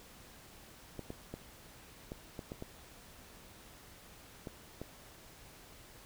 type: clicks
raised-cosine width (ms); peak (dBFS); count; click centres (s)
2; -28; 9; 0.993 / 1.104 / 1.34 / 2.119 / 2.392 / 2.519 / 2.624 / 4.472 / 4.816
effects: pink hiss -56 dBFS RMS until 6.05 s